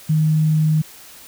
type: tone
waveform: sine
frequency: 155.56 Hz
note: D#3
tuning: in tune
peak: -13 dBFS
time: 0.09-0.82 s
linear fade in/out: 10 ms
effects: white hiss -42 dBFS RMS until 1.27 s